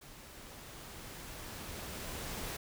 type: noise with level ramp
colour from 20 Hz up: pink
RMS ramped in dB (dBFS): -53 to -40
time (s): 0.01-2.57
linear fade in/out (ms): 10
effects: none